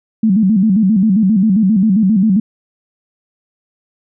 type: tone with vibrato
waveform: sine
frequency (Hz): 203.7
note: G#3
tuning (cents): -33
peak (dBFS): -8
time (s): 0.23-2.4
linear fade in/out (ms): 5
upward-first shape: square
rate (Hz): 7.5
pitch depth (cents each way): 140
effects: none